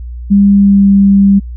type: tone with pitch glide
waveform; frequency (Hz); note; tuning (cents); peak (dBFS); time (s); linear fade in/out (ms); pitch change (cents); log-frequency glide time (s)
sine; 200.2 to 197.9; G3 to G3; +37 to +17; -3; 0.3-1.4; 20; -20; 0.52-0.89
effects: added 60 Hz sine -21 dBFS peak until 1.56 s